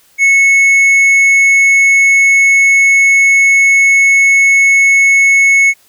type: tone with tanh clipping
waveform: sine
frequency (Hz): 2200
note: C#7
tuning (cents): -14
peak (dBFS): -6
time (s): 0.18-5.74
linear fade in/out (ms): 50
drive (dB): 6
effects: white hiss -49 dBFS RMS until 5.88 s